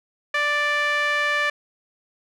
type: tone with band-pass filter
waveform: sawtooth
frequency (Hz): 587.3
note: D5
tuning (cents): 0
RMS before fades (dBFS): -22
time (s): 0.34-1.5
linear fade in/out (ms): 5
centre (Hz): 1900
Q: 2.5
effects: none